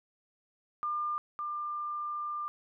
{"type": "tone pair in turn", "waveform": "sine", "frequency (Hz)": [1200, 1195.3], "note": ["D6", "D6"], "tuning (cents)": [37, 30], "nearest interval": "unison", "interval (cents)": 7, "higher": "first", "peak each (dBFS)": [-30, -33], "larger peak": "first", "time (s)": [[0.83, 1.18], [1.39, 2.48]], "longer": "second", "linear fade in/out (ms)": 0, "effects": []}